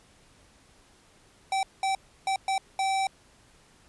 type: tone bursts at uneven times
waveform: square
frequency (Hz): 773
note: G5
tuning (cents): -24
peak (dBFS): -25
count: 5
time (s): 1.52-1.63 / 1.83-1.95 / 2.27-2.36 / 2.48-2.58 / 2.79-3.07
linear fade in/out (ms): 2
effects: pink hiss -59 dBFS RMS until 3.88 s + resampled to 24000 Hz